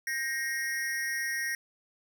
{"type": "tone with amplitude modulation", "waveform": "square", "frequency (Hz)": 1871, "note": "A#6", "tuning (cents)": 6, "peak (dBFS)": -27, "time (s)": [0.07, 1.55], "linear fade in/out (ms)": 2, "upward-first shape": "sine", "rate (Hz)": 277, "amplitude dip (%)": 80, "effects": []}